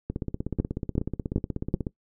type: two click trains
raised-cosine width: 3 ms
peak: -16 / -10 dBFS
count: 30 / 4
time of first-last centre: 0.1-1.868 / 0.6-1.741 s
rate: 16.4 / 2.63 Hz
effects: noise-tail reverb RT60 0.1 s tail -20 dB re dry